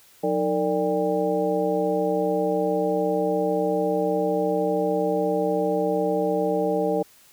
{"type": "tone cluster", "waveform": "sine", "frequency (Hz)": [180.4, 311.8, 454.5, 588, 798], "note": ["F#3", "D#4", "A#4", "D5", "G5"], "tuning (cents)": [-44, 4, -44, 2, 31], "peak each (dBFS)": [-30, -28, -24, -26, -29], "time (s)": [0.23, 7.03], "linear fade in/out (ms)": 10, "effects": ["white hiss -54 dBFS RMS until 7.32 s"]}